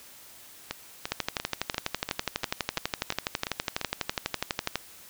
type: two click trains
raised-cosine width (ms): 0.2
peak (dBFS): -13 / -9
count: 10 / 45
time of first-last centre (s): 0.71-3.813 / 1.12-4.756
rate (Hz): 2.9 / 12.1
effects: white hiss -50 dBFS RMS until 5.09 s